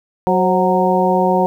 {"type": "harmonic tone with a mistuned harmonic", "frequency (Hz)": 185, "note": "F#3", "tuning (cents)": 0, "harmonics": [1, 2, 3, 4, 5], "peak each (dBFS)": [-18, -18, -18, -18, -18], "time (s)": [0.27, 1.46], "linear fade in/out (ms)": 0, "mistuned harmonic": 3, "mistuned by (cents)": -54, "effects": ["8-bit"]}